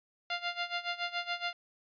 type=tone with tremolo; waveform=10% pulse; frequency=698.5 Hz; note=F5; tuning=in tune; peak=-22 dBFS; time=0.3-1.53 s; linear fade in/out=2 ms; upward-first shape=sine; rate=7.1 Hz; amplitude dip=85%; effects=resampled to 11025 Hz